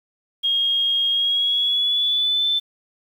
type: tone with pitch glide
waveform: sine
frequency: 3256 to 3530 Hz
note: G#7 to A7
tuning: -35 to +5 cents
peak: -17 dBFS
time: 0.43-2.6 s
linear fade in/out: 20 ms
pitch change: +140 cents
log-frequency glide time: 1.11-2.46 s
effects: 8-bit